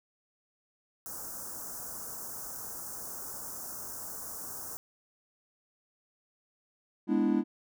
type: band-stop noise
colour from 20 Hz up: white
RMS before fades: -41 dBFS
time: 1.06-4.77 s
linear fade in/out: 0 ms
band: 1500 to 5600 Hz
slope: 48 dB/octave
type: chord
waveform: triangle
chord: E dominant seventh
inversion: first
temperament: equal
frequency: 207.7 / 246.9 / 293.7 / 329.6 Hz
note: G#3 / B3 / D4 / E4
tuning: 0 / 0 / 0 / 0 cents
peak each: -28 dBFS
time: 7.07-7.44 s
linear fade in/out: 50 ms
effects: none